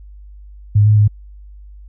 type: tone with pitch steps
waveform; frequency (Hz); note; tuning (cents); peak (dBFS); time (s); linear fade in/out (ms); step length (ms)
sine; 104 / 106.4 / 104.8; G#2 / G#2 / G#2; +3 / +42 / +16; -7; 0.75-1.08; 10; 110
effects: added 50 Hz sine -35 dBFS peak until 1.88 s